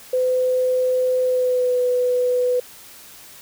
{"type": "tone with pitch glide", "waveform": "sine", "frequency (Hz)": [508, 496.7], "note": ["B4", "B4"], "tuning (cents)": [49, 10], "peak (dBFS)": -16, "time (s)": [0.13, 2.6], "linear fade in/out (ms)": 5, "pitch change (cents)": -39, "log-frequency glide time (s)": [1.22, 1.79], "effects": ["white hiss -43 dBFS RMS until 3.41 s"]}